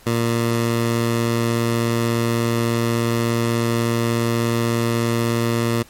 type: tone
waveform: 15% pulse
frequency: 116.54 Hz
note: A#2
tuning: in tune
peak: -11 dBFS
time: 0.06-5.83 s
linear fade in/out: 10 ms
effects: pink hiss -48 dBFS RMS until 5.89 s + MP3 64 kbps